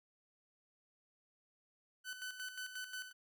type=tone with tremolo; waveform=sawtooth; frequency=1506 Hz; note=F#6; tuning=30 cents sharp; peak=-38 dBFS; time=2.04-3.13 s; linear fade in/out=50 ms; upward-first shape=square; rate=5.6 Hz; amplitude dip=60%; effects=none